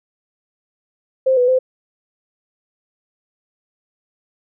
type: tone with pitch steps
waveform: sine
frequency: 524 / 494.5 / 515 Hz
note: C5 / B4 / C5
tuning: +2 / +2 / -28 cents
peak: -11 dBFS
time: 1.26-1.59 s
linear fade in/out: 10 ms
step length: 110 ms
effects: none